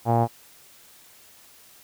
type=tone with low-pass filter; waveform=sawtooth; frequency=116.7 Hz; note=A#2; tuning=2 cents sharp; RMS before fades=-20 dBFS; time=0.05-0.28 s; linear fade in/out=50 ms; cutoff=790 Hz; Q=6.1; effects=white hiss -52 dBFS RMS until 1.83 s